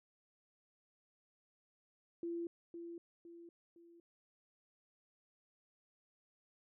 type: tone with echo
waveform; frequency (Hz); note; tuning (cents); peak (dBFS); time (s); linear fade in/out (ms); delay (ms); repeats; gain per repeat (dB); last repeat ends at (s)
sine; 339.8; F4; -47; -38; 2.23-2.47; 2; 510; 3; -7; 4
effects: none